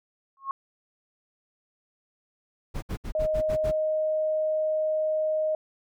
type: tone with exponential growth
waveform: sine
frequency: 1087 Hz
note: C#6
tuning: 34 cents flat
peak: -23 dBFS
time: 0.37-0.51 s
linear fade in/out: 1 ms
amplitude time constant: 29 ms
type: noise bursts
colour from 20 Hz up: brown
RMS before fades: -31 dBFS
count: 7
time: 2.74-3.718 s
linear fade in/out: 20 ms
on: 84 ms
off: 65 ms
type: tone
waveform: sine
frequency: 622.3 Hz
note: D#5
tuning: in tune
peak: -23 dBFS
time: 3.15-5.55 s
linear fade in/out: 2 ms
effects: none